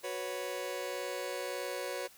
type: chord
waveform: sawtooth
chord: F# suspended fourth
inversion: none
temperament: just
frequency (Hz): 370 / 493.3 / 555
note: F#4 / B4 / C#5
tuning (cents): 0 / -2 / +2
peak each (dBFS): -38 / -36 / -35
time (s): 0.03-2.08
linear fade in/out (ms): 20
effects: white hiss -58 dBFS RMS until 2.17 s